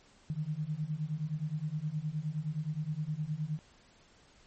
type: beating tone pair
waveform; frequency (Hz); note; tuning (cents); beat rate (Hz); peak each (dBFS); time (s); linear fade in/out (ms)
sine; 148.2 / 157.8; D3 / D#3; +16 / +25; 9.6; -36 / -35; 0.3-3.59; 0
effects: pink hiss -62 dBFS RMS until 4.46 s + MP3 32 kbps